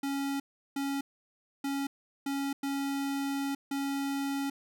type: tone bursts at uneven times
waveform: square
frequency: 277.2 Hz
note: C#4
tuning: in tune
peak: -31 dBFS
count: 6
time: 0.03-0.4 / 0.76-1.01 / 1.64-1.87 / 2.26-2.53 / 2.63-3.55 / 3.71-4.5 s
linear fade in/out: 5 ms
effects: none